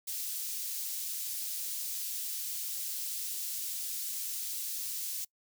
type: high-pass noise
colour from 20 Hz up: white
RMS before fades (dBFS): -37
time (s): 0.07-5.25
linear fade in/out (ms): 10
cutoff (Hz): 4500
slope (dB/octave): 12
effects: noise-tail reverb RT60 0.1 s tail -24 dB re dry